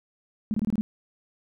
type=tone bursts; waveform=sine; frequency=214.4 Hz; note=A3; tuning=45 cents flat; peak=-22 dBFS; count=6; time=0.51-0.81 s; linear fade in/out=0 ms; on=30 ms; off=24 ms; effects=none